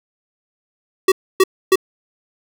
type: tone bursts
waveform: square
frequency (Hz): 379.6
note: F#4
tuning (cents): +44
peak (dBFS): -9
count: 3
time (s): 1.08-1.757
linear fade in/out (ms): 5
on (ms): 39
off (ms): 280
effects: none